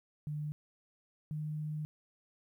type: tone pair in turn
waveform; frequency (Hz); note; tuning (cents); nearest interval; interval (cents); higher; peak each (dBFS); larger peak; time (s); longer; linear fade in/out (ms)
sine; 149.8 / 152.51; D3 / D#3; +35 / -34; unison; 31; second; -35 / -35; neither; 0.27-0.52 / 1.31-1.85; second; 0
effects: 12-bit